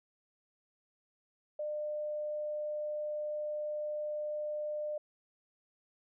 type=tone; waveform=sine; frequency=601 Hz; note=D5; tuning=40 cents sharp; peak=-34 dBFS; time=1.59-4.98 s; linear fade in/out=5 ms; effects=none